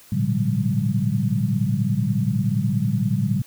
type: tone cluster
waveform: sine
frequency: 110.9 / 121.5 / 145.6 / 184.4 / 201 Hz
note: A2 / B2 / D3 / F#3 / G3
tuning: +14 / -28 / -15 / -6 / +44 cents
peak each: -25 dBFS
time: 0.12-3.42 s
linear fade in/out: 5 ms
effects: white hiss -49 dBFS RMS until 3.46 s